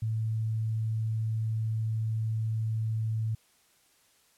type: tone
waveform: sine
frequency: 110.8 Hz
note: A2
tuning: 13 cents sharp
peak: -27 dBFS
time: 0.02-3.35 s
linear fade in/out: 5 ms
effects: white hiss -65 dBFS RMS until 4.37 s + low-pass 12000 Hz 12 dB/octave